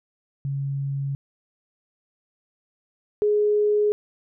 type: tone pair in turn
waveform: sine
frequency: 138.59 / 418.1 Hz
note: C#3 / G#4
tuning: 0 / +12 cents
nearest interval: octave + perfect fifth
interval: 1912 cents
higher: second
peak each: -24 / -17 dBFS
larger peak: second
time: 0.45-1.15 / 3.22-3.92 s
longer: neither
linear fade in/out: 0 ms
effects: none